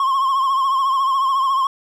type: tone with vibrato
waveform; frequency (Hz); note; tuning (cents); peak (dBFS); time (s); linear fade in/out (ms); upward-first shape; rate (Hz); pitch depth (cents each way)
triangle; 1074; C6; +45; -13; 0-1.67; 2; triangle; 14; 72
effects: none